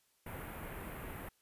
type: band-stop noise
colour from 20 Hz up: pink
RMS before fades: -45 dBFS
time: 0.26-1.29 s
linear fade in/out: 5 ms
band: 2400 to 12000 Hz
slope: 24 dB/octave
effects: white hiss -74 dBFS RMS until 1.41 s + resampled to 32000 Hz